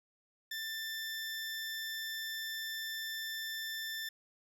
20% pulse tone, 1775 Hz, A6, 15 cents sharp, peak -33 dBFS, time 0.51-4.09 s, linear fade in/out 5 ms, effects none

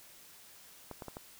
clicks, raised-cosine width 1 ms, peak -28 dBFS, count 4, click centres 0.913 / 1.022 / 1.083 / 1.169 s, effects white hiss -56 dBFS RMS until 1.39 s

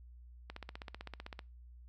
click train, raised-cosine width 0.3 ms, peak -28 dBFS, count 15, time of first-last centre 0.5-1.392 s, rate 15.7 Hz, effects noise-tail reverb RT60 0.3 s tail -25 dB re dry + added 60 Hz sine -52 dBFS peak until 1.88 s

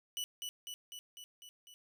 sawtooth tone with echo, 2960 Hz, F#7, in tune, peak -33 dBFS, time 0.17-0.24 s, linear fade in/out 0 ms, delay 250 ms, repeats 6, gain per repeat -3 dB, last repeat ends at 1.74 s, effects none

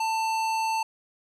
sine tone with hard clipping, 890 Hz, A5, 20 cents sharp, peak -26 dBFS, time 0-0.83 s, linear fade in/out 5 ms, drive 16 dB, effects none

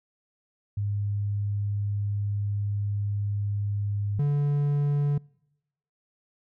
sine / triangle tone pair in turn, 102.1 / 144.39 Hz, G#2 / D3, -29 / -29 cents, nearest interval tritone, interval 600 cents, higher second, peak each -25 / -19 dBFS, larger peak second, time 0.77-4.19 / 4.19-5.18 s, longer first, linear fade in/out 5 ms, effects noise-tail reverb RT60 0.9 s tail -26 dB re dry

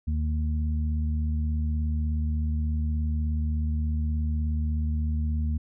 harmonic tone, 76.6 Hz, D#2, 27 cents flat, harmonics 1 / 2 / 3, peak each -24 / -38 / -34 dBFS, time 0.07-5.58 s, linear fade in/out 10 ms, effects none

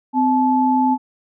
sine tone pair together, 257.4 / 865.8 Hz, C4 / A5, -28 / -28 cents, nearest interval octave + major sixth, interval 2100 cents, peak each -16 dBFS, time 0.13-0.98 s, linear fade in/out 50 ms, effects none

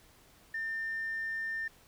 sine tone, 1800 Hz, A6, 39 cents sharp, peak -32 dBFS, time 0.54-1.68 s, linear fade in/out 5 ms, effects tanh soft clip ceiling -29 dBFS + pink hiss -61 dBFS RMS until 1.87 s

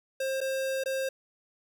square tone with dropouts, 532 Hz, C5, 29 cents sharp, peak -29 dBFS, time 0.2-1.09 s, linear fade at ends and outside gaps 5 ms, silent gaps 0.406-0.412 / 0.838-0.858 s, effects none

